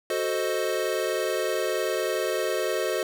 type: chord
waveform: square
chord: F# diminished seventh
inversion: none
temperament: equal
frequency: 370 / 440 / 523.3 / 622.3 Hz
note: F#4 / A4 / C5 / Eb5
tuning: 0 / 0 / 0 / 0 cents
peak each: -31 dBFS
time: 0.1-3.03 s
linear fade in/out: 2 ms
effects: none